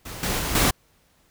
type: noise with level steps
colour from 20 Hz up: pink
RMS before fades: -36 / -25 / -27 / -19 dBFS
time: 0.05-0.71 s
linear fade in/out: 10 ms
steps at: 0.23 / 0.39 / 0.55 s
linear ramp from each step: 2 ms
effects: pink hiss -62 dBFS RMS until 1.3 s